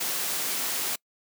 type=noise; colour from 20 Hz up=white; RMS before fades=-29 dBFS; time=0-0.96 s; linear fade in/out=10 ms; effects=noise-tail reverb RT60 0.1 s tail -26 dB re dry + high-pass 200 Hz 12 dB/octave

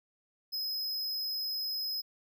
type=tone; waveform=square; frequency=5090 Hz; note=D#8; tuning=39 cents sharp; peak=-33 dBFS; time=0.52-2.02 s; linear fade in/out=20 ms; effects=none

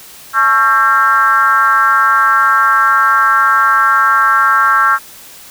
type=tone with frequency modulation; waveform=sine; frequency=1349 Hz; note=E6; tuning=40 cents sharp; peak=-7 dBFS; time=0.33-4.99 s; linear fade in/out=50 ms; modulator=243 Hz; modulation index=1.2; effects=white hiss -36 dBFS RMS until 5.5 s

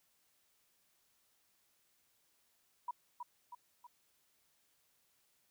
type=tone with echo; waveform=sine; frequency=970 Hz; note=B5; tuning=31 cents flat; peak=-36 dBFS; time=2.88-2.91 s; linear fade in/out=5 ms; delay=320 ms; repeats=3; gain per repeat=-5 dB; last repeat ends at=3.87 s; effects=white hiss -75 dBFS RMS until 5.5 s

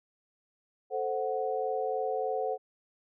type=chord; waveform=sine; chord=F# diminished; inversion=first; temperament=equal; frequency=440 / 523.3 / 740 Hz; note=A4 / C5 / F#5; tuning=0 / 0 / 0 cents; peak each=-33 dBFS; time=0.9-2.58 s; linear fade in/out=50 ms; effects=none

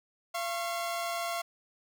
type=tone pair together; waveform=sawtooth; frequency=684.5 / 1089 Hz; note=F5 / C#6; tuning=-35 / -31 cents; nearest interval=minor sixth; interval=804 cents; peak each=-29 / -34 dBFS; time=0.34-1.42 s; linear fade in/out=10 ms; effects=none

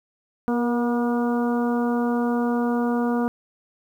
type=harmonic tone with a mistuned harmonic; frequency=240 Hz; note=B3; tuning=49 cents flat; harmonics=1 / 2 / 3 / 4 / 5 / 6; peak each=-21 / -27 / -31 / -33 / -35 / -37 dBFS; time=0.48-3.28 s; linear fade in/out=0 ms; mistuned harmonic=2; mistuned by=-18 cents; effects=9-bit

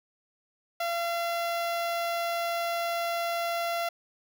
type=tone with notch filter; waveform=sawtooth; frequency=683 Hz; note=F5; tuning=39 cents flat; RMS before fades=-30 dBFS; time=0.8-3.89 s; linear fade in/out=5 ms; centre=8200 Hz; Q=1.4; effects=none

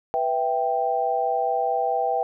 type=chord; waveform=sine; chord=E minor; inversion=second; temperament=equal with one note detuned; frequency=492.5 / 659.3 / 784 Hz; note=B4 / E5 / G5; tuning=-5 / 0 / 0 cents; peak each=-27 / -26 / -23 dBFS; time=0.14-2.23 s; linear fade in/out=0 ms; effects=none

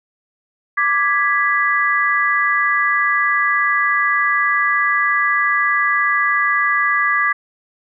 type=chord; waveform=sine; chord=G# diminished; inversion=second; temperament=equal; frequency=1174.7 / 1661.2 / 1975.5 Hz; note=D6 / G#6 / B6; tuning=0 / 0 / 0 cents; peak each=-18 dBFS; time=0.77-7.33 s; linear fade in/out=10 ms; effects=none

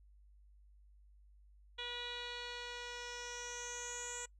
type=tone with low-pass filter sweep; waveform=10% pulse; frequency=484.3 Hz; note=B4; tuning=34 cents flat; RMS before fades=-45 dBFS; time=1.78-4.26 s; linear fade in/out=10 ms; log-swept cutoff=3600 to 7400 Hz; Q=7.7; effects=noise-tail reverb RT60 0.1 s tail -24 dB re dry + added 50 Hz sine -60 dBFS peak until 4.39 s

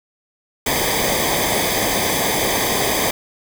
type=noise with comb filter; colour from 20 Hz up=pink; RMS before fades=-19 dBFS; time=0.66-3.11 s; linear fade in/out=5 ms; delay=0.72 ms; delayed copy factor=-0.8; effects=none

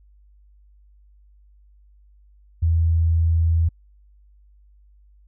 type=tone; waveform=sine; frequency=82.41 Hz; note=E2; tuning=in tune; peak=-15 dBFS; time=2.62-3.69 s; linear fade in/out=10 ms; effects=added 50 Hz sine -50 dBFS peak until 5.27 s

